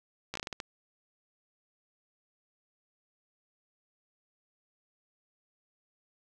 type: slowing click train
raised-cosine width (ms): 0.2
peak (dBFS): -19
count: 8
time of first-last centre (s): 0.34-0.602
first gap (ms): 14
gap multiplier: 1.32
effects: none